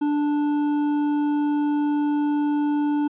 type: tone with hard clipping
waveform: triangle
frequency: 293.7 Hz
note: D4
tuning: in tune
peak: -21 dBFS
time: 0.01-3.08 s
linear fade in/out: 10 ms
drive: 11 dB
effects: resampled to 8000 Hz